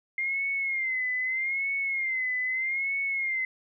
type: tone with vibrato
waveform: sine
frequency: 2106 Hz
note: C7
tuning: 11 cents sharp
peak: -26 dBFS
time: 0.18-3.45 s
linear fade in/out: 2 ms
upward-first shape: sine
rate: 0.8 Hz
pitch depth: 85 cents each way
effects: none